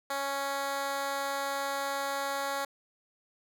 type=tone with high-pass filter; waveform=10% pulse; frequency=277.2 Hz; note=C#4; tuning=in tune; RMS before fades=-33 dBFS; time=0.1-2.65 s; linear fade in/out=5 ms; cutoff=570 Hz; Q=1.1; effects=none